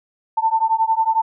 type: beating tone pair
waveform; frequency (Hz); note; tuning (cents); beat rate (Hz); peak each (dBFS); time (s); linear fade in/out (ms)
sine; 888 / 899; A5 / A5; +16 / +37; 11; -18; 0.37-1.22; 10
effects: none